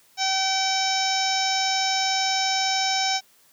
harmonic tone with a mistuned harmonic, 767 Hz, G5, 38 cents flat, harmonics 1 / 2 / 3 / 4 / 5 / 6 / 7 / 8 / 9, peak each -25 / -33 / -30 / -34 / -30 / -37 / -26 / -33 / -36 dBFS, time 0.17-3.21 s, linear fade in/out 50 ms, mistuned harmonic 8, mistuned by +20 cents, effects white hiss -58 dBFS RMS until 3.52 s + high-pass 100 Hz 12 dB/octave

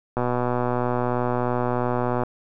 click train, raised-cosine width 1 ms, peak -10 dBFS, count 255, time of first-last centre 0.17-2.235 s, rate 123 Hz, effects none

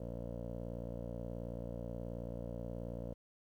15% pulse tone with low-pass filter, 58.6 Hz, A#1, 10 cents sharp, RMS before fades -43 dBFS, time 0-3.14 s, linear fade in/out 5 ms, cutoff 520 Hz, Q 3.4, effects 12-bit

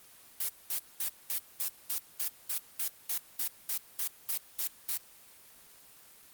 blue noise bursts, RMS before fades -32 dBFS, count 16, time 0.4-4.974 s, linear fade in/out 5 ms, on 89 ms, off 210 ms, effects white hiss -56 dBFS RMS until 6.33 s + Opus 24 kbps

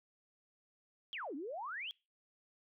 sine exponential two-way sweep, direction down then up, 3408 to 259.7 to 3408 Hz, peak -40 dBFS, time 1.13-1.91 s, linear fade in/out 0 ms, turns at 1.35 s, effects noise-tail reverb RT60 0.3 s tail -25 dB re dry

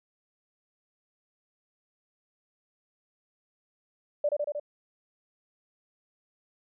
sine tone with echo, 587.3 Hz, D5, in tune, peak -22 dBFS, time 4.24-4.29 s, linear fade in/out 5 ms, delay 77 ms, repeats 4, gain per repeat -2 dB, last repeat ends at 4.598 s, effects none

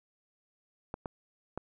clicks, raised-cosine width 1 ms, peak -22 dBFS, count 3, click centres 0.941 / 1.058 / 1.576 s, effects none

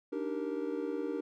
triangle chord, Eb major seventh, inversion third, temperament just, 291.7 / 311.1 / 388.9 / 466.7 Hz, D4 / Eb4 / G4 / Bb4, -12 / 0 / -14 / +2 cents, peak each -36 / -38 / -37 / -36 dBFS, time 0.12-1.21 s, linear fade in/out 10 ms, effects none

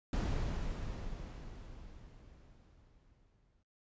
brown noise with exponential decay, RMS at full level -32 dBFS, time 0.13-3.63 s, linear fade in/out 2 ms, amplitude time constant 760 ms, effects noise-tail reverb RT60 0.3 s tail -25 dB re dry + resampled to 16000 Hz

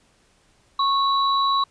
sine tone pair together, 1101 / 3924 Hz, C#6 / B7, -12 / -12 cents, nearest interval octave + minor seventh, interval 2200 cents, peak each -18 / -25 dBFS, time 0.79-1.64 s, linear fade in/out 5 ms, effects pink hiss -60 dBFS RMS until 1.7 s + resampled to 22050 Hz

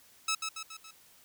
10% pulse tone with echo, 1300 Hz, E6, 24 cents flat, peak -20 dBFS, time 0.28-0.35 s, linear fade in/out 5 ms, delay 140 ms, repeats 4, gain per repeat -5 dB, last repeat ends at 0.91 s, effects white hiss -60 dBFS RMS until 1.24 s

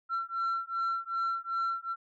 sine beating tone pair, 1353 / 1355.6 Hz, E6 / E6, +45 / +48 cents, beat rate 2.6 Hz, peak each -31 dBFS, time 0.09-1.96 s, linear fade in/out 50 ms, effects tanh soft clip ceiling -26 dBFS

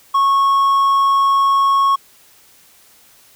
triangle tone, 1100 Hz, C#6, 14 cents flat, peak -9 dBFS, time 0.14-1.96 s, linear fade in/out 10 ms, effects white hiss -49 dBFS RMS until 3.35 s

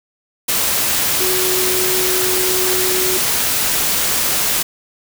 sine tone in noise, 369.8 Hz, F#4, 1 cent flat, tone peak -20 dBFS, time 1.2-3.18 s, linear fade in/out 10 ms, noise white, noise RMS -17 dBFS, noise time 0.48-4.63 s, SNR -6 dB, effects none

